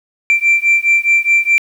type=beating tone pair; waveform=sine; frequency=2349 / 2353.8 Hz; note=D7 / D7; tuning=0 / +3 cents; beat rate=4.8 Hz; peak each=-11 dBFS; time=0.3-1.58 s; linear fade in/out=0 ms; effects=tanh soft clip ceiling -5 dBFS + 7-bit